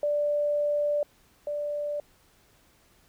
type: tone pair in turn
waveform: sine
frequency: 587.3 / 587.3 Hz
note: D5 / D5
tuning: 0 / 0 cents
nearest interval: unison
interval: 0 cents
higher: neither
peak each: -23 / -28 dBFS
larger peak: first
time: 0.03-1.03 / 1.47-2 s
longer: first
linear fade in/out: 2 ms
effects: pink hiss -62 dBFS RMS until 3.08 s